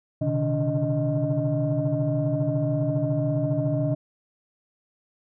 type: tone cluster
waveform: sine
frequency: 124.6 / 137.3 / 151.8 / 288.8 / 622 Hz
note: B2 / C#3 / D#3 / D4 / D#5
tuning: +16 / -16 / -42 / -29 / -1 cents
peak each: -27 dBFS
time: 0.21-3.95 s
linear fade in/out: 10 ms
effects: tanh soft clip ceiling -15 dBFS